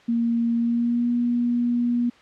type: tone with pitch glide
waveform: sine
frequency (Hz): 233.1 to 240.3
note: A#3 to B3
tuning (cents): 0 to -47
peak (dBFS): -19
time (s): 0.08-2.1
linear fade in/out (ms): 10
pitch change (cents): +53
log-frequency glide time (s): 0.56-1.1
effects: white hiss -52 dBFS RMS until 2.21 s + low-pass 3000 Hz 12 dB/octave